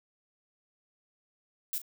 violet noise with echo, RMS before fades -33 dBFS, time 1.73-1.78 s, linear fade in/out 0 ms, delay 36 ms, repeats 1, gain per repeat -12 dB, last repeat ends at 1.816 s, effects none

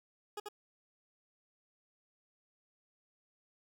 20% pulse tone with echo, 415.3 Hz, G#4, in tune, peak -34 dBFS, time 0.37-0.4 s, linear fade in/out 5 ms, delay 87 ms, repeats 1, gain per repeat -2 dB, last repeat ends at 0.487 s, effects 12-bit

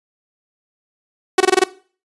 sawtooth tone bursts, 374.6 Hz, F#4, 21 cents sharp, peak -5 dBFS, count 6, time 1.38-1.64 s, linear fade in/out 5 ms, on 25 ms, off 22 ms, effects noise-tail reverb RT60 0.4 s tail -18 dB re dry + resampled to 24000 Hz

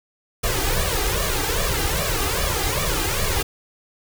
pink noise with flanger, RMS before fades -22 dBFS, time 0.43-3.43 s, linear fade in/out 10 ms, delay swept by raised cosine 1.7 to 2.53 ms, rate 2.5 Hz, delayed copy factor +1, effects none

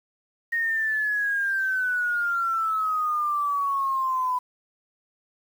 sine exponential sweep, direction down, 1864.7 to 995 Hz, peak -22 dBFS, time 0.52-4.39 s, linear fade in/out 10 ms, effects 8-bit

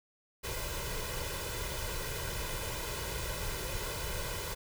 pink noise with comb filter, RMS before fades -37 dBFS, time 0.43-4.55 s, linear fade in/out 20 ms, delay 2 ms, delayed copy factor +0.75, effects none

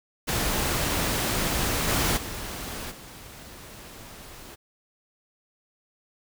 pink noise with level steps, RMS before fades -26 / -24 / -35 / -44 dBFS, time 0.27-4.56 s, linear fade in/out 20 ms, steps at 1.87 / 2.16 / 2.9 s, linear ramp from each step 20 ms, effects none

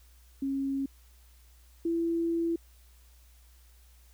sine tone pair in turn, 272.8 / 334.6 Hz, C#4 / E4, -28 / +26 cents, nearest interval major third, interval 354 cents, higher second, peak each -28 / -26 dBFS, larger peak second, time 0.42-0.86 / 1.85-2.56 s, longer second, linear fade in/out 5 ms, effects added 60 Hz sine -55 dBFS peak until 4.13 s + white hiss -64 dBFS RMS until 4.13 s

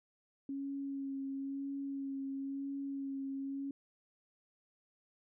sine tone with vibrato, 274.6 Hz, C#4, 16 cents flat, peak -37 dBFS, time 0.49-3.71 s, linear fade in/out 2 ms, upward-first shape sine, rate 0.99 Hz, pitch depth 18 cents each way, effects none

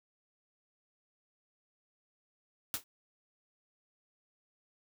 white noise with exponential decay, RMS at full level -30 dBFS, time 2.74-2.84 s, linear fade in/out 1 ms, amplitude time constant 21 ms, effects none

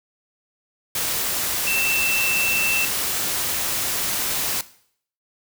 sine tone in noise, 2672 Hz, E7, 23 cents sharp, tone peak -21 dBFS, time 1.67-2.85 s, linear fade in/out 2 ms, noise white, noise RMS -24 dBFS, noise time 0.95-4.61 s, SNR 0 dB, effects noise-tail reverb RT60 0.6 s tail -17 dB re dry

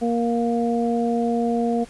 harmonic tone, 234.4 Hz, A#3, 10 cents sharp, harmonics 1 / 2 / 3, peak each -21 / -24 / -26 dBFS, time 0.01-1.85 s, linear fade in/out 20 ms, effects pink hiss -47 dBFS RMS until 1.89 s + resampled to 24000 Hz

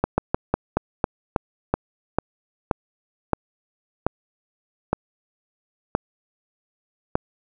slowing click train, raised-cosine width 1 ms, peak -4 dBFS, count 15, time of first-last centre 0.04-7.155 s, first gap 140 ms, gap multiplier 1.18, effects none

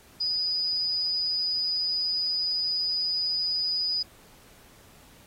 sine tone with amplitude modulation, 4956 Hz, D#8, 8 cents flat, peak -23 dBFS, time 0.2-4.03 s, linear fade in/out 10 ms, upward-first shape sine, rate 171 Hz, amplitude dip 35%, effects pink hiss -55 dBFS RMS until 5.26 s + AAC 48 kbps

